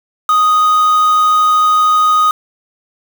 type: tone with quantisation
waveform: triangle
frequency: 1244.5 Hz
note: D#6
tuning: in tune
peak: -6 dBFS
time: 0.29-2.31 s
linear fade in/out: 2 ms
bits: 4
effects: none